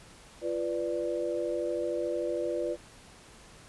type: chord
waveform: sine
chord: B diminished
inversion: second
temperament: equal with one note detuned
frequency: 345.6 / 493.9 / 587.3 Hz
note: F4 / B4 / D5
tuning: -18 / 0 / 0 cents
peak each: -33 dBFS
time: 0.41-2.77 s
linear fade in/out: 50 ms
effects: pink hiss -53 dBFS RMS until 3.68 s + resampled to 24000 Hz